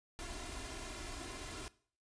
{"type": "noise with comb filter", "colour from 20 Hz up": "pink", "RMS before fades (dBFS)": -45, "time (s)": [0.19, 1.68], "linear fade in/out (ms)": 0, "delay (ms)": 2.9, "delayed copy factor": 0.75, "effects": ["noise-tail reverb RT60 0.5 s tail -20 dB re dry", "resampled to 22050 Hz"]}